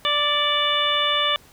harmonic tone with a mistuned harmonic, 587.3 Hz, D5, in tune, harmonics 1 / 2 / 3 / 4 / 5 / 6, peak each -28 / -24 / -29 / -29 / -24 / -23 dBFS, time 0.05-1.36 s, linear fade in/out 0 ms, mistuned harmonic 4, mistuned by -27 cents, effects pink hiss -51 dBFS RMS until 1.52 s

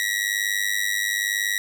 sawtooth tone with amplitude modulation, 1918 Hz, A#6, 49 cents sharp, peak -15 dBFS, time 0-1.58 s, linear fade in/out 0 ms, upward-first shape sine, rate 101 Hz, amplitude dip 80%, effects none

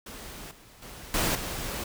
pink noise with level steps, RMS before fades -42 / -53 / -44 / -26 / -34 dBFS, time 0.06-1.84 s, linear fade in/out 5 ms, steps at 0.51 / 0.82 / 1.14 / 1.35 s, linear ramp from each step 2 ms, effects none

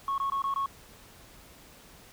sine tone bursts, 1100 Hz, C#6, 14 cents flat, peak -25 dBFS, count 5, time 0.08-0.66 s, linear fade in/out 2 ms, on 100 ms, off 20 ms, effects tanh soft clip ceiling -24 dBFS + pink hiss -53 dBFS RMS until 2.12 s

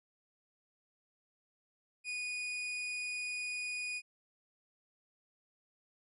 40% pulse tone, 2468 Hz, D#7, 15 cents flat, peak -36 dBFS, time 2.04-4.02 s, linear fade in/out 50 ms, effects resampled to 24000 Hz

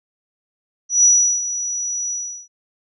sine tone with ADSR envelope, 5870 Hz, F#8, 15 cents flat, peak -8 dBFS, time 0.89-2.48 s, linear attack 150 ms, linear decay 370 ms, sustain -13 dB, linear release 370 ms, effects none

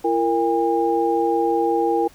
sine tone cluster, 338.1 / 463.7 / 809 Hz, E4 / A#4 / G#5, +44 / -9 / -46 cents, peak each -21 dBFS, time 0.04-2.08 s, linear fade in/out 10 ms, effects pink hiss -50 dBFS RMS until 2.14 s

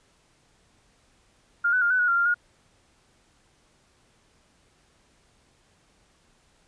sine tone with pitch steps, 1407 / 1497 / 1406 / 1501 / 1455 / 1385 / 1394 / 1433 Hz, F6 / F#6 / F6 / F#6 / F#6 / F6 / F6 / F6, +12 / +20 / +11 / +24 / -29 / -15 / -4 / +44 cents, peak -19 dBFS, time 1.64-2.344 s, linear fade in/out 10 ms, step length 88 ms, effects pink hiss -63 dBFS RMS until 6.67 s + resampled to 22050 Hz

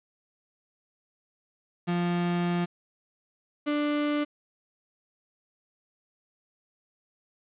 35% pulse tone pair in turn, 174.61 / 294.8 Hz, F3 / D4, 0 / +7 cents, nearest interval major sixth, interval 907 cents, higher second, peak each -23 / -23 dBFS, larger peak neither, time 1.87-2.66 / 3.66-4.25 s, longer first, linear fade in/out 20 ms, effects resampled to 8000 Hz + 9-bit

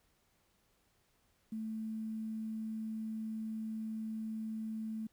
sine tone with quantisation, 220 Hz, A3, in tune, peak -37 dBFS, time 1.52-5.07 s, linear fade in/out 5 ms, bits 11, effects pink hiss -74 dBFS RMS until 5.12 s

